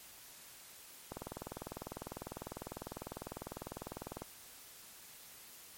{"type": "click train", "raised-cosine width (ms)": 1, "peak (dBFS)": -27, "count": 63, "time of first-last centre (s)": [1.12, 4.22], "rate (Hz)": 20, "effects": ["white hiss -55 dBFS RMS until 5.77 s", "MP3 64 kbps"]}